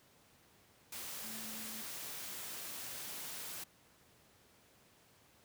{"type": "tone in noise", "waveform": "sine", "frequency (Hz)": 220, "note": "A3", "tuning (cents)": 0, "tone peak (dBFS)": -51, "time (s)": [1.24, 1.82], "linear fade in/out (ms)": 5, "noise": "white", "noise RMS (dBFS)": -45, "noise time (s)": [0.92, 3.64], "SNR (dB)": -9, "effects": ["pink hiss -66 dBFS RMS until 5.44 s", "high-pass 80 Hz 12 dB/octave"]}